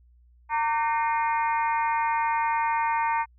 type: harmonic tone with a mistuned harmonic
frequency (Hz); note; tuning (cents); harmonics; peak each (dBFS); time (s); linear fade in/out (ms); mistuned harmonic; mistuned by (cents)
305.1; D#4; -34; 3 / 4 / 5 / 6 / 7 / 8; -23 / -33 / -36 / -36 / -35 / -39; 0.49-3.26; 50; 4; -82
effects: added 60 Hz sine -54 dBFS peak until 3.38 s